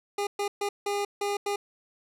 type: tone bursts at uneven times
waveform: 25% pulse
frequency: 406 Hz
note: G#4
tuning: 39 cents flat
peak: -23 dBFS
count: 6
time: 0.18-0.27 / 0.39-0.48 / 0.61-0.69 / 0.86-1.05 / 1.21-1.37 / 1.46-1.56 s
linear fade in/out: 5 ms
effects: low-pass 12000 Hz 12 dB/octave